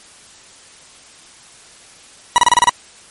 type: tone bursts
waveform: 40% pulse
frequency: 970 Hz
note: B5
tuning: 31 cents flat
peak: -6 dBFS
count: 7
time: 2.36-2.693 s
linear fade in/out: 0 ms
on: 21 ms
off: 31 ms
effects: white hiss -43 dBFS RMS until 3.1 s + MP3 48 kbps